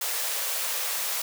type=high-pass noise; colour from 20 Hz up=white; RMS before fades=-29 dBFS; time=0.01-1.22 s; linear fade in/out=5 ms; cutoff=440 Hz; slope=96 dB/octave; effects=none